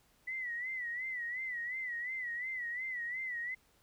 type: tone with vibrato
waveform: sine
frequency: 1975.5 Hz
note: B6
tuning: in tune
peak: -36 dBFS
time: 0.27-3.55 s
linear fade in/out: 10 ms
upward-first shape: sine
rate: 2.8 Hz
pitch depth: 97 cents each way
effects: pink hiss -69 dBFS RMS until 3.82 s